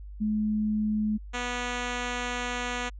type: tone pair in turn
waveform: sine / 5% pulse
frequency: 213.3 / 244.9 Hz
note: G#3 / B3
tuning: +46 / -14 cents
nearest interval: major second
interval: 240 cents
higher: second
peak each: -24 / -18 dBFS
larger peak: second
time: 0.2-1.18 / 1.33-2.9 s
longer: second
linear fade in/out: 20 ms
effects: added 50 Hz sine -39 dBFS peak until 2.99 s + resampled to 16000 Hz